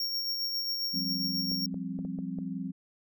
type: tone with tremolo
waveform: square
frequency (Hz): 5530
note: F8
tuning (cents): -18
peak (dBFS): -29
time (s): 0-1.66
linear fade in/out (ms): 2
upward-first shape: sine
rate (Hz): 7.4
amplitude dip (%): 35
type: chord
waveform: sine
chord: F suspended second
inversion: none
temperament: equal with one note detuned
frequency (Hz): 174.61 / 196 / 262.5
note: F3 / G3 / C4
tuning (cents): 0 / 0 / +6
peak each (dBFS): -37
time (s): 0.93-2.72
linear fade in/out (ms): 20
type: clicks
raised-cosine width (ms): 2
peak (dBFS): -30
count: 6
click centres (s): 1.517 / 1.743 / 1.99 / 2.05 / 2.188 / 2.387
effects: none